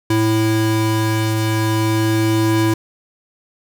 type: tone pair together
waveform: square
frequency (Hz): 110 / 329.6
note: A2 / E4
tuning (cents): 0 / 0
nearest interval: octave + perfect fifth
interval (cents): 1900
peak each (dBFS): -18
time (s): 0.1-2.74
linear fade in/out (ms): 5
effects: none